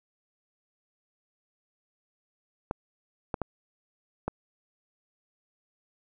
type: clicks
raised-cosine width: 1 ms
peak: -15 dBFS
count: 4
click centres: 2.711 / 3.342 / 3.417 / 4.28 s
effects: none